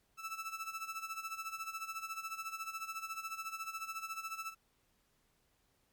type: tone with tremolo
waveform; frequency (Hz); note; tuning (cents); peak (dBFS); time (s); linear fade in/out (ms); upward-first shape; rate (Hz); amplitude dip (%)
30% pulse; 1318.5; E6; 0; -35; 0.17-4.55; 50; sine; 14; 75
effects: pink hiss -75 dBFS RMS until 5.92 s + MP3 96 kbps